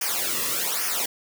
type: noise with flanger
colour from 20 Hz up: white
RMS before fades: -26 dBFS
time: 0.01-1.06 s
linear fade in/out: 5 ms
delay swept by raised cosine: 0.25 to 1.35 ms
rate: 1.2 Hz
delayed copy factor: -0.8
effects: none